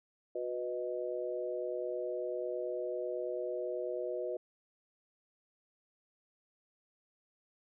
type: chord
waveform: sine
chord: B major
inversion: second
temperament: equal with one note detuned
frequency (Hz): 364.1 / 493.9 / 622.3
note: F#4 / B4 / D#5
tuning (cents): -28 / 0 / 0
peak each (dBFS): -39 / -38 / -39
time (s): 0.35-4.37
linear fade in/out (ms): 5
effects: none